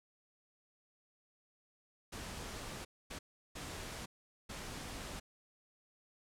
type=noise bursts at uneven times; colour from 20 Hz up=pink; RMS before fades=-45 dBFS; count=4; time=2.12-2.85 / 3.1-3.19 / 3.55-4.06 / 4.49-5.2 s; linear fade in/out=10 ms; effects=low-pass 10000 Hz 12 dB/octave